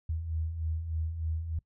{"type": "beating tone pair", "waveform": "sine", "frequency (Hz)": [77.78, 81.08], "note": ["D#2", "E2"], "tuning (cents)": [0, -28], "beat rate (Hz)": 3.3, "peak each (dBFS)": [-39, -31], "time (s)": [0.09, 1.59], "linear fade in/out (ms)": 5, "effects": ["noise-tail reverb RT60 0.1 s tail -22 dB re dry"]}